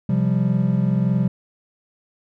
triangle chord, C suspended fourth, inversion none, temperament equal, 130.81 / 174.61 / 196 Hz, C3 / F3 / G3, 0 / 0 / 0 cents, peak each -19 dBFS, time 0.09-1.28 s, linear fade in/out 5 ms, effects none

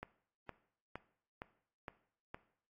click train, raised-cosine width 0.5 ms, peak -28 dBFS, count 6, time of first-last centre 0.03-2.345 s, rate 2.16 Hz, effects noise-tail reverb RT60 0.6 s tail -17 dB re dry + AAC 32 kbps

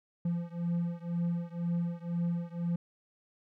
triangle beating tone pair, 170.9 / 172.9 Hz, F3 / F3, -37 / -17 cents, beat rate 2 Hz, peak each -31 / -32 dBFS, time 0.25-2.76 s, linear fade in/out 5 ms, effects none

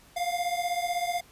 square beating tone pair, 697 / 713 Hz, F5 / F5, -4 / +36 cents, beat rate 16 Hz, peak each -30 / -32 dBFS, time 0.16-1.21 s, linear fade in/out 10 ms, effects pink hiss -56 dBFS RMS until 1.31 s + resampled to 32000 Hz

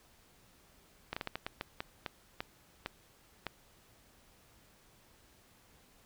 slowing click train, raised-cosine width 0.3 ms, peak -20 dBFS, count 12, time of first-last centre 1.13-3.467 s, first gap 35 ms, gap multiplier 1.33, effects pink hiss -64 dBFS RMS until 6.05 s

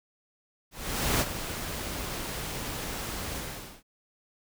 pink noise with ADSR envelope, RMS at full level -25 dBFS, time 0.71-3.83 s, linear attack 490 ms, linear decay 48 ms, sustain -10 dB, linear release 470 ms, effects none

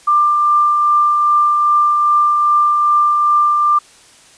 sine tone with tremolo, 1189 Hz, D6, 21 cents sharp, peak -8 dBFS, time 0.07-3.79 s, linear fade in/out 10 ms, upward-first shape triangle, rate 2.5 Hz, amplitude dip 30%, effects white hiss -45 dBFS RMS until 4.37 s + resampled to 22050 Hz

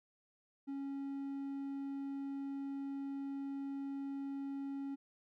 triangle tone, 276.2 Hz, C#4, 6 cents flat, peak -37 dBFS, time 0.67-4.96 s, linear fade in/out 20 ms, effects none

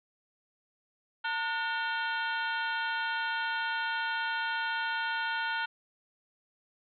harmonic tone with a mistuned harmonic, 451.8 Hz, A4, 46 cents sharp, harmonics 2 / 3 / 4 / 5 / 6 / 7 / 8 / 9, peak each -35 / -32 / -42 / -46 / -43 / -41 / -48 / -47 dBFS, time 1.24-5.66 s, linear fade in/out 10 ms, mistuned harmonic 3, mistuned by +120 cents, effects none

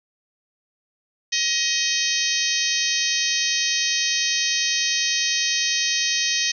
harmonic tone with a mistuned harmonic, 630 Hz, D#5, 21 cents sharp, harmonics 3 / 4 / 5 / 6 / 7 / 8 / 9 / 10, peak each -28 / -28 / -28 / -28 / -28 / -28 / -28 / -28 dBFS, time 1.32-6.52 s, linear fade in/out 10 ms, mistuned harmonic 8, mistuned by +18 cents, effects none

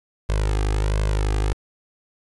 sawtooth tone with flanger, 51.7 Hz, G#1, 7 cents flat, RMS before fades -21 dBFS, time 0.29-1.53 s, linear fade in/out 0 ms, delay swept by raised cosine 1.9 to 2.49 ms, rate 1.4 Hz, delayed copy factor +0.85, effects resampled to 24000 Hz

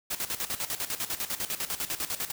white noise with tremolo, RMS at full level -31 dBFS, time 0.1-2.32 s, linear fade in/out 10 ms, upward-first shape square, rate 10 Hz, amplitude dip 75%, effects none

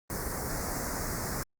pink band-stop noise, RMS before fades -34 dBFS, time 0.1-1.43 s, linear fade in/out 0 ms, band 2000 to 4900 Hz, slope 48 dB/octave, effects Opus 24 kbps

